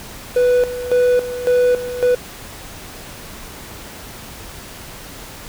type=tone with tremolo; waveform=triangle; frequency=493.9 Hz; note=B4; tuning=in tune; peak=-9 dBFS; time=0.36-2.15 s; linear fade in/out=5 ms; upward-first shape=square; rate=1.8 Hz; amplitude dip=75%; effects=pink hiss -35 dBFS RMS until 5.48 s